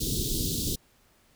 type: band-stop noise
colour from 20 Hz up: pink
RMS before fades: -29 dBFS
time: 0-0.76 s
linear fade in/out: 10 ms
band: 430 to 3400 Hz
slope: 48 dB/octave
effects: pink hiss -63 dBFS RMS until 1.35 s